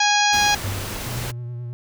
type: harmonic tone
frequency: 826 Hz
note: G#5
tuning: 10 cents flat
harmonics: 1 / 2 / 3 / 4 / 5 / 6 / 7 / 8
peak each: -19 / -22 / -24 / -25 / -26 / -27 / -27 / -28 dBFS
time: 0-0.55 s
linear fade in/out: 5 ms
type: noise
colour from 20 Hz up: pink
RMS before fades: -30 dBFS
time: 0.32-1.32 s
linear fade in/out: 20 ms
type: tone with exponential decay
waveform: sine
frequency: 98 Hz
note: G2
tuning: in tune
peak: -22 dBFS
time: 0.64-1.52 s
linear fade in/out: 0 ms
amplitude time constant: 190 ms
type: tone with vibrato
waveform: triangle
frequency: 120.5 Hz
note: B2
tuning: 42 cents flat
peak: -26 dBFS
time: 1.06-1.73 s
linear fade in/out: 0 ms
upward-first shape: sine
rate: 9.4 Hz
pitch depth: 29 cents each way
effects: none